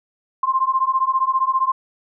sine beating tone pair, 1046.5 / 1061.5 Hz, C6 / C6, 0 / +25 cents, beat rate 15 Hz, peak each -19 dBFS, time 0.43-1.72 s, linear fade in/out 5 ms, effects none

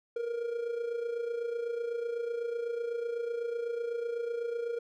triangle tone with amplitude modulation, 470 Hz, A#4, 14 cents sharp, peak -27 dBFS, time 0.16-4.79 s, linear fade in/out 5 ms, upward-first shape sine, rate 28 Hz, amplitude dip 60%, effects none

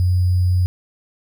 sine tone with sample-and-hold, 90.5 Hz, F#2, 38 cents flat, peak -13 dBFS, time 0-0.66 s, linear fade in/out 0 ms, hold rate 4900 Hz, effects none

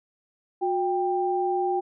sine tone pair together, 362.5 / 789.7 Hz, F#4 / G5, -35 / +13 cents, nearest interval octave + minor second, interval 1348 cents, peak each -25 dBFS, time 0.61-1.81 s, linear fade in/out 20 ms, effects none

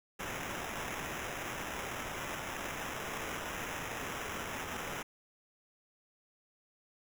blue noise with sample-and-hold, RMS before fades -40 dBFS, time 0.19-5.03 s, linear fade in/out 10 ms, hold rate 4410 Hz, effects none

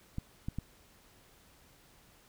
clicks, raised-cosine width 5 ms, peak -23 dBFS, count 3, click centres 0.184 / 0.485 / 0.586 s, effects pink hiss -62 dBFS RMS until 2.28 s

